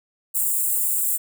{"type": "high-pass noise", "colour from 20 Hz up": "white", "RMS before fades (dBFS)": -22, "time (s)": [0.34, 1.18], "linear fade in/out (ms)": 20, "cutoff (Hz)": 7300, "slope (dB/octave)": 96, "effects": []}